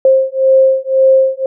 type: beating tone pair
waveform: sine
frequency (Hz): 529 / 530.9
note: C5 / C5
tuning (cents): +19 / +25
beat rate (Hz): 1.9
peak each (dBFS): -10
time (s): 0.05-1.46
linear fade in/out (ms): 2
effects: none